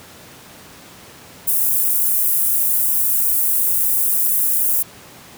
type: high-pass noise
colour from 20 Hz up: white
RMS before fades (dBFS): -17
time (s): 1.47-4.83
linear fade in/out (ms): 10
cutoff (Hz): 10000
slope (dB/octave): 24
effects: pink hiss -41 dBFS RMS until 5.37 s + high-pass 100 Hz 12 dB/octave